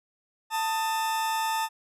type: tone pair together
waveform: 40% pulse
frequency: 890 / 1249.8 Hz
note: A5 / D#6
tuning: +20 / +7 cents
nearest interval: tritone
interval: 587 cents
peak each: -25 / -35 dBFS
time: 0.5-1.69 s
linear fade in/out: 50 ms
effects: resampled to 32000 Hz